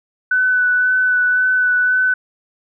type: tone with vibrato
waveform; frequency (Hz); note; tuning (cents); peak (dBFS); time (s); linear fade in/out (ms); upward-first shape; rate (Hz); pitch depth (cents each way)
sine; 1497; F#6; +20; -12; 0.31-2.14; 5; sine; 1.9; 15
effects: none